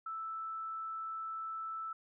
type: tone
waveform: sine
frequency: 1318.5 Hz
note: E6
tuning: in tune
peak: -38 dBFS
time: 0.06-1.93 s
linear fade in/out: 5 ms
effects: none